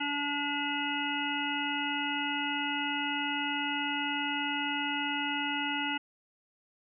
harmonic tone, 288.4 Hz, D4, 31 cents flat, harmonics 1 / 3 / 5 / 7 / 9 / 10, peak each -36 / -36 / -37 / -38 / -38 / -36 dBFS, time 0-5.98 s, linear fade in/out 10 ms, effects none

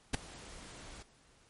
pink noise with ADSR envelope, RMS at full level -29 dBFS, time 0.13-1.03 s, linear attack 14 ms, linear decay 8 ms, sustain -21 dB, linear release 8 ms, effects pink hiss -65 dBFS RMS until 1.49 s + MP3 48 kbps

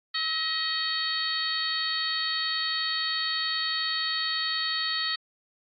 harmonic tone with a mistuned harmonic, 631 Hz, D#5, 24 cents sharp, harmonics 2 / 3 / 4 / 5 / 6 / 7, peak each -36 / -32 / -42 / -35 / -33 / -30 dBFS, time 0.14-5.16 s, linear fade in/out 10 ms, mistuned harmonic 2, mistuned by +37 cents, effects AAC 64 kbps

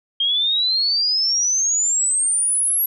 sine exponential sweep, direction up, 3197 to 11650 Hz, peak -16 dBFS, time 0.2-2.86 s, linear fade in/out 5 ms, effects none

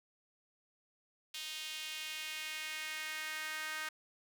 sawtooth tone with high-pass filter sweep, 311.1 Hz, D#4, in tune, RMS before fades -42 dBFS, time 1.34-3.89 s, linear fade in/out 5 ms, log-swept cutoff 3200 to 1600 Hz, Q 2.1, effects none

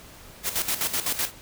white noise with tremolo, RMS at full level -25 dBFS, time 0.43-1.32 s, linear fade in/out 50 ms, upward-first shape square, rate 7.9 Hz, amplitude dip 70%, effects pink hiss -47 dBFS RMS until 1.41 s

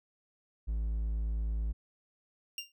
triangle tone, 54.5 Hz, A1, 16 cents flat, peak -28 dBFS, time 0.67-1.73 s, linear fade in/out 20 ms
25% pulse tone with exponential decay, 2790 Hz, F7, 2 cents flat, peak -29 dBFS, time 2.58-2.72 s, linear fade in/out 2 ms, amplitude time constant 30 ms
effects none

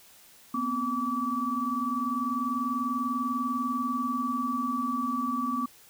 sine tone cluster, 238.9 / 259.1 / 1151 Hz, A#3 / C4 / D6, +43 / -17 / -35 cents, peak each -33 / -32 / -29 dBFS, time 0.54-5.66 s, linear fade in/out 5 ms, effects white hiss -55 dBFS RMS until 5.89 s

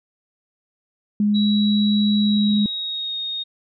sine tone, 207.7 Hz, G#3, in tune, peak -15 dBFS, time 1.2-2.66 s, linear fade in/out 2 ms
sine tone with pitch glide, 3886 to 3715 Hz, B7 to A#7, -29 to -7 cents, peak -24 dBFS, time 1.34-3.44 s, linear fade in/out 20 ms, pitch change -78 cents, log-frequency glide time 2.19-3.17 s
effects none

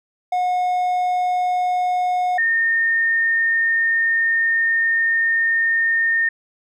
triangle / sine tone pair in turn, 725 / 1826.9 Hz, F#5 / A#6, -35 / -35 cents, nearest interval octave + major third, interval 1600 cents, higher second, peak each -15 dBFS, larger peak neither, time 0.32-2.38 / 2.38-6.29 s, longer second, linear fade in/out 5 ms, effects none

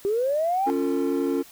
sine linear sweep, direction up, 385.5 to 830.6 Hz, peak -20 dBFS, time 0.05-0.7 s, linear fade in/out 0 ms
triangle chord, Db augmented, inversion none, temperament equal with one note detuned, 277.2 / 349.2 / 450.8 Hz, Db4 / F4 / A4, 0 / 0 / +42 cents, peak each -22 / -24 / -25 dBFS, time 0.66-1.43 s, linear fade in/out 20 ms
effects tanh soft clip ceiling -14 dBFS + white hiss -49 dBFS RMS until 1.51 s

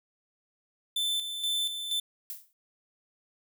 45% pulse tone with tremolo, 3532 Hz, A7, 6 cents sharp, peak -27 dBFS, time 0.96-2 s, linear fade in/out 5 ms, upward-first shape square, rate 2.1 Hz, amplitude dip 55%
violet noise with exponential decay, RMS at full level -35 dBFS, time 2.3-2.53 s, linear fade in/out 0 ms, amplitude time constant 48 ms
effects none

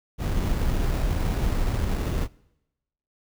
brown noise with sample-and-hold, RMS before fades -24 dBFS, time 0.18-2.28 s, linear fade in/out 50 ms, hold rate 3150 Hz, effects noise-tail reverb RT60 0.9 s tail -23 dB re dry

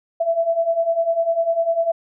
sine beating tone pair, 659.3 / 669.3 Hz, E5 / E5, 0 / +26 cents, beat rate 10 Hz, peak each -22 / -18 dBFS, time 0.2-1.92 s, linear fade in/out 10 ms, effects none

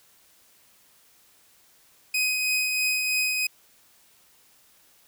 sawtooth tone with tremolo, 2510 Hz, D#7, 15 cents sharp, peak -18 dBFS, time 2.14-3.47 s, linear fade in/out 5 ms, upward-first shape triangle, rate 3.1 Hz, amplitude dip 35%, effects white hiss -59 dBFS RMS until 5.07 s

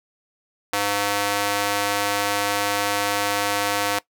square tone with high-pass filter, 101.7 Hz, G#2, 36 cents flat, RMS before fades -23 dBFS, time 0.73-3.99 s, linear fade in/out 5 ms, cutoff 640 Hz, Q 0.69, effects noise-tail reverb RT60 0.1 s tail -19 dB re dry

